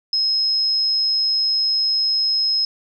sine tone, 5140 Hz, E8, 45 cents flat, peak -16 dBFS, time 0.13-2.65 s, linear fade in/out 2 ms, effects none

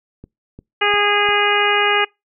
click train, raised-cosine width 3 ms, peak -23 dBFS, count 4, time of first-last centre 0.24-1.289 s, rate 2.86 Hz
harmonic tone, 411.2 Hz, G#4, 17 cents flat, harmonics 1 / 2 / 3 / 4 / 5 / 6 / 7, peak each -21 / -21 / -21 / -21 / -21 / -21 / -21 dBFS, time 0.81-2.05 s, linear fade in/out 10 ms
effects noise-tail reverb RT60 0.2 s tail -25 dB re dry

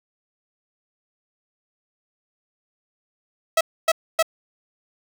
sawtooth tone bursts, 650 Hz, E5, 24 cents flat, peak -11 dBFS, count 3, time 3.57-4.227 s, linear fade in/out 5 ms, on 39 ms, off 270 ms, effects 8-bit

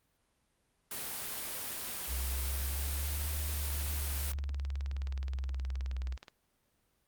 white noise, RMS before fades -39 dBFS, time 0.91-4.32 s, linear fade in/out 2 ms
sine linear two-way sweep, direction up then down, 63.3 to 73.9 to 63.3 Hz, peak -33 dBFS, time 2.07-6.18 s, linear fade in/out 50 ms, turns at 3.32 s
click train, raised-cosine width 0.2 ms, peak -30 dBFS, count 55, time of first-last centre 3.44-6.282 s, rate 19 Hz
effects pink hiss -75 dBFS RMS until 7.07 s + Opus 32 kbps

